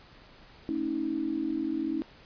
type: tone cluster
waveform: sine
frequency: 224.4 / 279.6 / 320.1 Hz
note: A3 / C#4 / D#4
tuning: +34 / +15 / +49 cents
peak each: -39 / -32 / -30 dBFS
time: 0.69-2.02 s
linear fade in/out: 0 ms
effects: pink hiss -54 dBFS RMS until 2.25 s + resampled to 11025 Hz